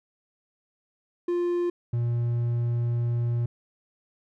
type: tone pair in turn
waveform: triangle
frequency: 350 / 118.81 Hz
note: F4 / A#2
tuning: +4 / +33 cents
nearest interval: octave + perfect fifth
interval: 1871 cents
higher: first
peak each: -21 dBFS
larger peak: neither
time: 1.28-1.7 / 1.93-3.46 s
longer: second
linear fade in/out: 5 ms
effects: none